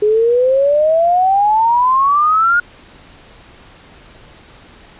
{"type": "exponential sweep", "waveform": "sine", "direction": "up", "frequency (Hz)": [414.4, 1443], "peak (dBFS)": -9, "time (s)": [0.02, 2.6], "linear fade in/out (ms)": 5, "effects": ["pink hiss -42 dBFS RMS until 4.99 s", "resampled to 8000 Hz"]}